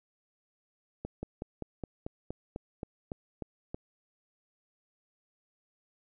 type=slowing click train; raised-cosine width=2 ms; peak=-23 dBFS; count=12; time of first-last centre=1.05-3.745 s; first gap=180 ms; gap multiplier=1.06; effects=none